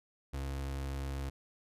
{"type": "tone", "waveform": "35% pulse", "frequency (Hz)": 68.3, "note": "C#2", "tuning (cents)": -25, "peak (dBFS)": -34, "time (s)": [0.33, 1.3], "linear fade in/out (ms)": 10, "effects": ["resampled to 32000 Hz"]}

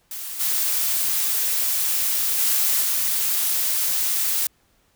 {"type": "noise with level steps", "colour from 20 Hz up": "blue", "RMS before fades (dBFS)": [-32, -22, -20, -22], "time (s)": [0.11, 4.47], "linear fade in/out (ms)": 2, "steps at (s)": [0.39, 2.38, 2.81], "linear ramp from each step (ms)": 20, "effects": ["pink hiss -63 dBFS RMS until 4.95 s"]}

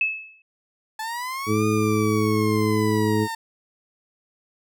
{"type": "tone with exponential decay", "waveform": "sine", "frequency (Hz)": 2600, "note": "E7", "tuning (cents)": -24, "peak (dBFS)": -16, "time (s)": [0.01, 0.42], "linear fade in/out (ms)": 2, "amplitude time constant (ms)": 88}
{"type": "linear two-way sweep", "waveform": "30% pulse", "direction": "up then down", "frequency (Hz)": [864, 1225, 902], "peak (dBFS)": -25, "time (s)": [0.99, 3.35], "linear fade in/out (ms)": 5, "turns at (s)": 1.66}
{"type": "harmonic tone", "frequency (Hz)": 107.4, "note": "A2", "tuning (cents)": -41, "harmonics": [1, 2, 3, 4], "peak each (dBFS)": [-24, -24, -24, -24], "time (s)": [1.46, 3.28], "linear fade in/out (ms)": 50}
{"effects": []}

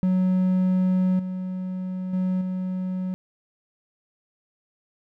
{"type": "tone with level steps", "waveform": "triangle", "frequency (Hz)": 185, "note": "F#3", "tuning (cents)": 0, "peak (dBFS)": [-16, -25, -19, -23], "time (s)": [0.03, 3.14], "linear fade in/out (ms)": 0, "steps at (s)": [1.19, 2.13, 2.41], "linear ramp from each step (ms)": 5, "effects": []}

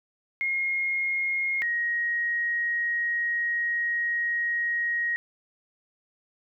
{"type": "tone pair in turn", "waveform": "sine", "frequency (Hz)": [2146, 1885.5], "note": ["C7", "A#6"], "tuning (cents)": [43, 19], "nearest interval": "major second", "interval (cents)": 224, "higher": "first", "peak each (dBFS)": -24, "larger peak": "neither", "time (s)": [[0.41, 1.62], [1.62, 5.16]], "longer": "second", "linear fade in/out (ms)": 0, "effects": []}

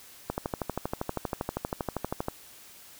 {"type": "click train", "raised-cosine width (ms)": 1, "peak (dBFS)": -15, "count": 26, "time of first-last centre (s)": [0.3, 2.284], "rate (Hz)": 12.6, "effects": ["white hiss -51 dBFS RMS until 2.99 s"]}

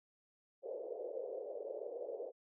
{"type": "band-pass noise", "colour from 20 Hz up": "white", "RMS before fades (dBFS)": -44, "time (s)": [0.62, 2.32], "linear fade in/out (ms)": 50, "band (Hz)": [430, 560], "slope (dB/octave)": 48, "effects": []}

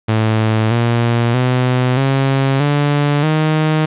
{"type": "tone with pitch steps", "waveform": "sawtooth", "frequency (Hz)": [110, 117.9, 126.36, 135.43, 145.15, 155.56], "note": ["A2", "A#2", "B2", "C#3", "D3", "D#3"], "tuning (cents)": [0, 20, 40, -40, -20, 0], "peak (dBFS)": -8, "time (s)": [0.08, 3.86], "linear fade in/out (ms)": 10, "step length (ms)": 630, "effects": ["resampled to 8000 Hz", "7-bit"]}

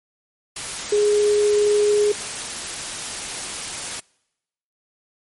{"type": "tone in noise", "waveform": "sine", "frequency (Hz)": 415.3, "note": "G#4", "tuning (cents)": 0, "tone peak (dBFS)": -14, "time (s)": [0.92, 2.12], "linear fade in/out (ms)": 5, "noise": "white", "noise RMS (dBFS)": -29, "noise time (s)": [0.56, 4], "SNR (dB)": 12, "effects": ["noise-tail reverb RT60 0.9 s tail -26 dB re dry", "MP3 48 kbps"]}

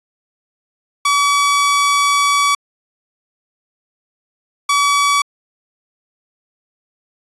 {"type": "tone bursts at uneven times", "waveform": "sawtooth", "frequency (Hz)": 1141, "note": "C#6", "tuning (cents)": 50, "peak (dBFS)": -8, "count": 2, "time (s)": [[1.05, 2.55], [4.69, 5.22]], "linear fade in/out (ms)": 5, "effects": ["resampled to 24000 Hz"]}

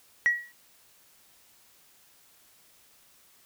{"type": "tone with exponential decay", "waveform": "sine", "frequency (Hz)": 1919, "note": "A#6", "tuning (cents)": 50, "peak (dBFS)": -15, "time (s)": [0.26, 0.52], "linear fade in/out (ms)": 0, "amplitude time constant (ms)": 55, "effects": ["tanh soft clip ceiling -15 dBFS", "white hiss -60 dBFS RMS until 3.45 s"]}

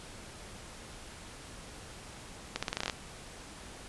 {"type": "accelerating click train", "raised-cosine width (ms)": 0.2, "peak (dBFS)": -14, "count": 10, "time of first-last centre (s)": [2.56, 2.898], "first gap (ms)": 66, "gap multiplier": 0.85, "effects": ["pink hiss -48 dBFS RMS until 3.88 s", "resampled to 24000 Hz"]}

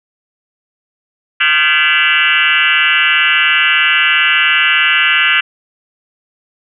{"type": "tone with frequency modulation", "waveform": "sine", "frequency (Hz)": 2168, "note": "C#7", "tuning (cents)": -39, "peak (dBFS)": -8, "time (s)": [1.4, 5.41], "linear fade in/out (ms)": 10, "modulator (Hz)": 157, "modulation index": 5.2, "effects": []}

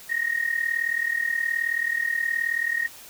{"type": "tone with amplitude modulation", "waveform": "sine", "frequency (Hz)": 1865, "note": "A#6", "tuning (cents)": 0, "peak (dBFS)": -19, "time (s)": [0.09, 2.88], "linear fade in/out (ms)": 20, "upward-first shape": "sine", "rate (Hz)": 38.8, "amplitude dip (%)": 80, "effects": ["white hiss -45 dBFS RMS until 3.09 s"]}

